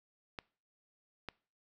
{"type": "clicks", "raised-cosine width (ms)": 0.3, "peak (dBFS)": -24, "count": 2, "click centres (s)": [0.388, 1.287], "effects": ["noise-tail reverb RT60 0.4 s tail -23 dB re dry"]}